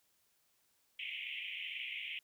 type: band-pass noise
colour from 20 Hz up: pink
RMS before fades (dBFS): -43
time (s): 0.99-2.19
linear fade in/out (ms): 2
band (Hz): 2100 to 3200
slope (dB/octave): 96
effects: white hiss -75 dBFS RMS until 2.23 s